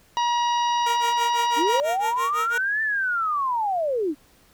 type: harmonic tone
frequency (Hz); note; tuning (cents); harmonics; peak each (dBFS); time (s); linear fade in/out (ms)
955; A#5; +42; 1 / 2 / 3 / 4 / 5 / 6; -20 / -35 / -32 / -35 / -42 / -38; 0.17-1.8; 0
type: tone with tremolo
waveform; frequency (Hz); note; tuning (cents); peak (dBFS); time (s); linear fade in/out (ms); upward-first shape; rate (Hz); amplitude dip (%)
10% pulse; 466.2; A#4; 0; -18; 0.86-2.58; 5; sine; 6; 95
type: linear two-way sweep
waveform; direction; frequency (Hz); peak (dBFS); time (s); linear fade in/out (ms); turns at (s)
sine; up then down; 270.3 to 1783 to 270.3; -21; 1.56-4.15; 50; 2.82
effects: pink hiss -57 dBFS RMS until 4.53 s